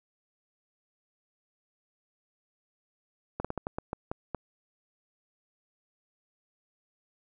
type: slowing click train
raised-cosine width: 1 ms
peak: -18 dBFS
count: 9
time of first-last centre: 3.4-4.347 s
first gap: 46 ms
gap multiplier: 1.26
effects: none